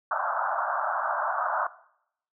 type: band-pass noise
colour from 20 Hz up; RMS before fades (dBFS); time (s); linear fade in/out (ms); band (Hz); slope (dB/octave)
white; -28; 0.11-1.67; 2; 600 to 1500; 96
effects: noise-tail reverb RT60 0.7 s tail -18 dB re dry